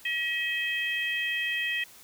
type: harmonic tone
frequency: 638 Hz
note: D#5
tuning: 43 cents sharp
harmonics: 3 / 4 / 5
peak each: -30 / -31 / -34 dBFS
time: 0.05-1.84 s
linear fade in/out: 5 ms
effects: white hiss -52 dBFS RMS until 2.03 s